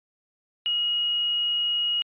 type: tone with quantisation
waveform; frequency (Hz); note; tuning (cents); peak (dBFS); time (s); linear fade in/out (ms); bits
sine; 2889; F#7; -42; -22; 0.66-2.02; 0; 7
effects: resampled to 8000 Hz